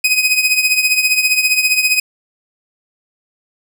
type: tone with tremolo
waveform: sawtooth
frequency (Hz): 2511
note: D#7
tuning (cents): +15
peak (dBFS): -5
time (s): 0.04-2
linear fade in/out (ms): 5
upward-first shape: triangle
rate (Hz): 15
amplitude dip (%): 75
effects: none